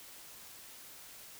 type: silence
effects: white hiss -52 dBFS RMS until 1.39 s